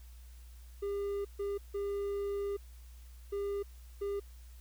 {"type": "tone bursts at uneven times", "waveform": "triangle", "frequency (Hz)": 402.1, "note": "G4", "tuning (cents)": 44, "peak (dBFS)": -31, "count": 5, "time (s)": [[0.82, 1.25], [1.39, 1.58], [1.74, 2.57], [3.32, 3.63], [4.01, 4.2]], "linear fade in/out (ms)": 10, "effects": ["added 60 Hz sine -49 dBFS peak until 4.6 s", "white hiss -64 dBFS RMS until 4.6 s"]}